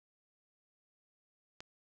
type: click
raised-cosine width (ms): 0.2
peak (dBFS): -28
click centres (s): 1.605
effects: none